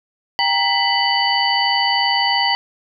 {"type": "tone cluster", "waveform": "sine", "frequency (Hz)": [792, 935, 1989, 2982, 4573], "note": ["G5", "A#5", "B6", "F#7", "D8"], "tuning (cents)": [18, 5, 12, 13, -47], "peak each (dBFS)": -21, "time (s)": [0.39, 2.55], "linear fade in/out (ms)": 0, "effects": []}